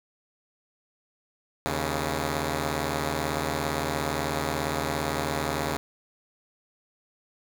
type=tone pair together; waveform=5% pulse; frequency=77.78 / 138.59 Hz; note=D#2 / C#3; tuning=0 / 0 cents; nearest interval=minor seventh; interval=1000 cents; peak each=-18 dBFS; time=1.66-5.77 s; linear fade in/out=0 ms; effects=none